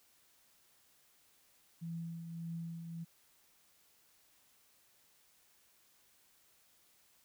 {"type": "tone with tremolo", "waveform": "sine", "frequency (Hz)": 166.8, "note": "E3", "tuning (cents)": 21, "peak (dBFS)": -38, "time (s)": [1.81, 3.05], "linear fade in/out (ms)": 20, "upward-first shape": "triangle", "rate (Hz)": 1.7, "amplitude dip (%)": 50, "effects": ["white hiss -69 dBFS RMS until 7.24 s"]}